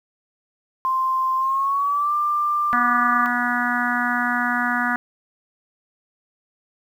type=tone with pitch glide; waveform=sine; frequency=1046.5 to 1188.3 Hz; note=C6 to D6; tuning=0 to +20 cents; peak=-18 dBFS; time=0.85-3.26 s; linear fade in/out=0 ms; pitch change=+220 cents; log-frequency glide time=1.37-2.14 s
type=harmonic tone; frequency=243.4 Hz; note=B3; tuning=25 cents flat; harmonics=1 / 3 / 4 / 5 / 6 / 7 / 8; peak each=-26 / -28 / -29 / -27 / -24 / -26 / -31 dBFS; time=2.73-4.96 s; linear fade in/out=0 ms
effects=8-bit